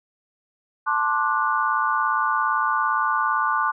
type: chord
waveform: sine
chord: D dominant seventh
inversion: second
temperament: just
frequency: 881 / 1057.2 / 1174.7 / 1468.3 Hz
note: A5 / C6 / D6 / F#6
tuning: +2 / +18 / 0 / -14 cents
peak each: -26 / -25 / -23 / -25 dBFS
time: 0.86-3.72 s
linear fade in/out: 20 ms
effects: none